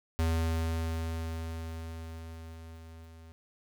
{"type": "tone with level ramp", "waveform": "square", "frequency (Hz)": 81.7, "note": "E2", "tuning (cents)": -15, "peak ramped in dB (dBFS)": [-26, -50], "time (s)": [0.19, 3.32], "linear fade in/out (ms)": 0, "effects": ["11-bit"]}